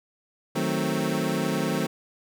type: chord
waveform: 25% pulse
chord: D# diminished seventh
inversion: none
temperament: equal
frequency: 155.56 / 185 / 220 / 261.6 Hz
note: D#3 / F#3 / A3 / C4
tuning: 0 / 0 / 0 / 0 cents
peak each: -26 dBFS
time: 0.55-1.87 s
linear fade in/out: 10 ms
effects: none